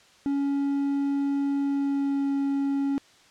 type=tone with pitch glide; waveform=triangle; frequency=280 to 277.6 Hz; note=C#4 to C#4; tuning=+18 to +3 cents; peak=-21 dBFS; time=0.26-2.98 s; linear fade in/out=0 ms; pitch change=-15 cents; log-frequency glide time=1.61-2.33 s; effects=white hiss -56 dBFS RMS until 3.3 s + low-pass 6000 Hz 12 dB/octave